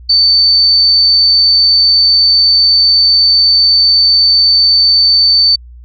sine tone, 4544 Hz, C#8, 42 cents sharp, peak -5 dBFS, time 0.09-5.56 s, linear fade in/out 10 ms, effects added 60 Hz sine -31 dBFS peak until 5.84 s

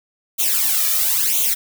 blue noise with flanger, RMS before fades -18 dBFS, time 0.38-1.55 s, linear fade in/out 20 ms, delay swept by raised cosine 0.29 to 1.69 ms, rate 0.99 Hz, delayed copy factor +0.8, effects none

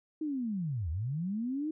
sine linear two-way sweep, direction down then up, 319.4 to 73.42 to 319.4 Hz, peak -31 dBFS, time 0.21-1.71 s, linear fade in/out 5 ms, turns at 0.9 s, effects none

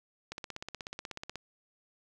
click train, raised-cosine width 0.2 ms, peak -22 dBFS, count 18, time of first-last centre 0.32-1.357 s, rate 16.4 Hz, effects none

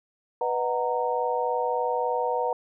sine chord, B major seventh, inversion none, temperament just, 493.9 / 617.4 / 740.8 / 926 Hz, B4 / D#5 / F#5 / A#5, 0 / -14 / +2 / -12 cents, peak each -27 / -33 / -30 / -28 dBFS, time 0.41-2.53 s, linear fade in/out 2 ms, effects none

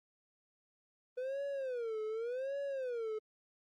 triangle tone with vibrato, 492.9 Hz, B4, 3 cents flat, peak -34 dBFS, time 1.17-3.19 s, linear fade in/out 10 ms, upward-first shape sine, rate 0.87 Hz, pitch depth 230 cents each way, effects Opus 24 kbps

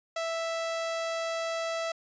sawtooth tone, 659.3 Hz, E5, in tune, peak -26 dBFS, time 0.16-1.92 s, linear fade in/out 5 ms, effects resampled to 16000 Hz

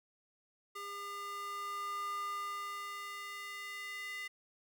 square tone with high-pass filter sweep, 403.5 Hz, G#4, 50 cents flat, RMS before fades -42 dBFS, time 0.75-4.28 s, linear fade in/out 10 ms, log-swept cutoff 850 to 2000 Hz, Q 4.1, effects none

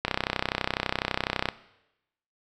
click train, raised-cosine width 0.3 ms, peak -8 dBFS, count 47, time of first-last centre 0.05-1.488 s, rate 32 Hz, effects noise-tail reverb RT60 0.9 s tail -17 dB re dry

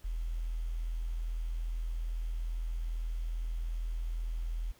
sine tone with quantisation, 41.2 Hz, E1, in tune, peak -32 dBFS, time 0.04-4.72 s, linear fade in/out 10 ms, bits 10, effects pink hiss -63 dBFS RMS until 4.79 s

